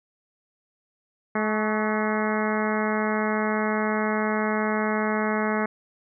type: harmonic tone with a mistuned harmonic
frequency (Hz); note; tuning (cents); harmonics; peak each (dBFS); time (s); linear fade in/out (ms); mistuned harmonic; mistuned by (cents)
214.4; A3; -45; 1 / 2 / 3 / 4 / 5 / 6 / 7 / 8 / 9 / 10; -26 / -29 / -31 / -32 / -33 / -34 / -34 / -35 / -36 / -36; 1.35-5.66; 5; 5; +54
effects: none